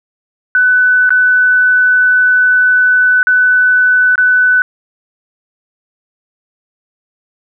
sine tone with dropouts, 1498 Hz, F#6, 21 cents sharp, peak -6 dBFS, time 0.55-4.62 s, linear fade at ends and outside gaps 1 ms, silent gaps 1.093-1.105 / 3.23-3.27 / 4.156-4.179 s, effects none

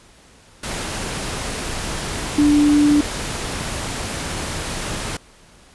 sine tone in noise, 293.7 Hz, D4, in tune, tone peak -11 dBFS, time 2.38-3.01 s, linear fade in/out 5 ms, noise pink, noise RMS -26 dBFS, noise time 0.63-5.17 s, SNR +12 dB, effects pink hiss -49 dBFS RMS until 5.74 s + resampled to 24000 Hz

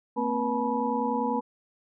sine tone cluster, 228.8 / 259 / 483.6 / 858 / 974 Hz, A#3 / C4 / B4 / A5 / B5, -32 / -17 / -36 / -44 / -24 cents, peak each -31 dBFS, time 0.16-1.41 s, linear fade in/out 20 ms, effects none

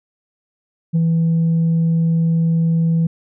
sine tone with ADSR envelope, 164.81 Hz, E3, in tune, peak -9 dBFS, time 0.93-3.07 s, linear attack 27 ms, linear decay 22 ms, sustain -2 dB, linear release 6 ms, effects tanh soft clip ceiling -11 dBFS

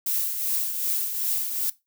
violet noise with tremolo, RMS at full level -24 dBFS, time 0.06-1.7 s, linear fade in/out 5 ms, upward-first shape triangle, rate 2.6 Hz, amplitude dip 55%, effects noise-tail reverb RT60 0.2 s tail -18 dB re dry

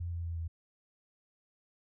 sine tone with pitch steps, 86.2 / 85 / 84 / 82.5 Hz, F2 / F2 / E2 / E2, -22 / -46 / +33 / +2 cents, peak -34 dBFS, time 0-0.48 s, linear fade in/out 10 ms, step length 120 ms, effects none

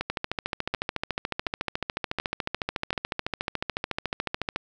two click trains, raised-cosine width 0.3 ms, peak -12 / -11 dBFS, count 5 / 63, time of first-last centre 0.01-2.93 / 0.1-4.56 s, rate 1.37 / 13.9 Hz, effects none

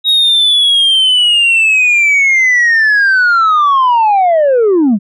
sine linear sweep, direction down, 3803 to 184.9 Hz, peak -4 dBFS, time 0.04-4.99 s, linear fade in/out 50 ms, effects tanh soft clip ceiling -5 dBFS

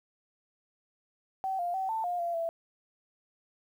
sine tone with pitch steps, 766 / 700 / 764 / 889 / 708 / 687 / 666 Hz, G5 / F5 / G5 / A5 / F5 / F5 / E5, -40 / +4 / -45 / +18 / +23 / -29 / +18 cents, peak -29 dBFS, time 1.44-2.49 s, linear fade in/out 0 ms, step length 150 ms, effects 10-bit

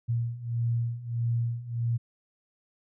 sine beating tone pair, 116.54 / 118.14 Hz, A#2 / A#2, 0 / +24 cents, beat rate 1.6 Hz, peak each -31 / -28 dBFS, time 0.08-1.98 s, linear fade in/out 20 ms, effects none

